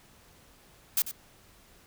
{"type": "noise with echo", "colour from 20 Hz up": "blue", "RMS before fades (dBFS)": -25, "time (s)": [0.97, 1.02], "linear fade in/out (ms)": 2, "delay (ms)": 93, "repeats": 1, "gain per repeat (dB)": -12, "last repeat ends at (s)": 1.113, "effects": ["pink hiss -58 dBFS RMS until 1.86 s"]}